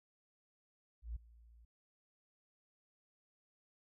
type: tone with ADSR envelope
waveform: sine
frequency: 57.3 Hz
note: A#1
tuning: 29 cents flat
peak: -37 dBFS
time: 1.02-1.65 s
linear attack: 140 ms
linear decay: 6 ms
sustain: -22 dB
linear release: 3 ms
effects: none